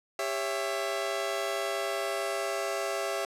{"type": "chord", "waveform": "sawtooth", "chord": "C# diminished", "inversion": "second", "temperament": "just", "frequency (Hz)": [399.1, 554.4, 665.2], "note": ["G4", "C#5", "E5"], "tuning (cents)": [31, 0, 16], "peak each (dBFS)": [-31, -31, -29], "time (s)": [0.19, 3.25], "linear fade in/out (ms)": 2, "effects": ["low-pass 12000 Hz 12 dB/octave"]}